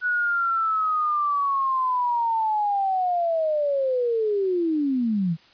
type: linear sweep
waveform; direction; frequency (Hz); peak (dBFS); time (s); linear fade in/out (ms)
sine; down; 1480 to 155.56; -20; 0.01-5.37; 50
effects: white hiss -54 dBFS RMS until 5.53 s + resampled to 11025 Hz